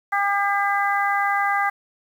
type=harmonic tone; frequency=401.5 Hz; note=G4; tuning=41 cents sharp; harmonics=2 / 3 / 4 / 5; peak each=-22 / -24 / -25 / -26 dBFS; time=0.12-1.7 s; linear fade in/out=10 ms; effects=8-bit